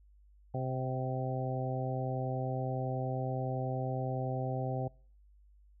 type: harmonic tone with a mistuned harmonic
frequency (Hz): 130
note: C3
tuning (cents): -11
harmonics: 1 / 2 / 3 / 4 / 5 / 6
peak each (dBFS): -34 / -42 / -43 / -41 / -42 / -41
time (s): 0.54-4.88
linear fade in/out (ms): 5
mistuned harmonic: 6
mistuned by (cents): -19
effects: noise-tail reverb RT60 0.5 s tail -26 dB re dry + added 50 Hz sine -58 dBFS peak until 5.8 s